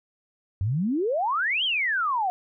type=exponential two-way sweep; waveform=sine; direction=up then down; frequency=89.6 to 3291 to 710 Hz; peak=-22 dBFS; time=0.61-2.3 s; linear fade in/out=0 ms; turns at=1.64 s; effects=none